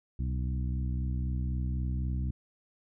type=harmonic tone with a mistuned harmonic; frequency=63.9 Hz; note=C2; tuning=40 cents flat; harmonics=1 / 2 / 3 / 4 / 5; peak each=-30 / -35 / -40 / -45 / -49 dBFS; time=0.19-2.31 s; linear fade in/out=5 ms; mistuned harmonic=1; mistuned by=+110 cents; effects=none